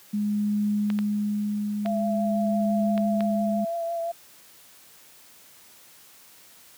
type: tone with tremolo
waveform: sine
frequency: 207.7 Hz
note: G#3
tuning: in tune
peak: -21 dBFS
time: 0.13-3.65 s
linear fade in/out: 10 ms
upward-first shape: triangle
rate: 0.46 Hz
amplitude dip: 40%
type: clicks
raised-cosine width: 0.3 ms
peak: -18 dBFS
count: 5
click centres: 0.902 / 0.989 / 1.86 / 2.978 / 3.207 s
type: tone with vibrato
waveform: sine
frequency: 675 Hz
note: E5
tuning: 41 cents sharp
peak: -26 dBFS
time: 1.85-4.12 s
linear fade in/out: 10 ms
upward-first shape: triangle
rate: 5.9 Hz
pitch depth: 23 cents each way
effects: white hiss -52 dBFS RMS until 6.77 s + high-pass 80 Hz 12 dB/octave